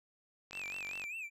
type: click train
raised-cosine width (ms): 0.2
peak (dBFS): -29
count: 26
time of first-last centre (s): 0.51-1.04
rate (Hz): 47.2
type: tone with vibrato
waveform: triangle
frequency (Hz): 2508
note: D#7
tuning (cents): +13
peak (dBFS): -38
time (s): 0.52-1.3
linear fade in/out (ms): 50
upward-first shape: sine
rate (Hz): 5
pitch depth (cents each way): 130
effects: none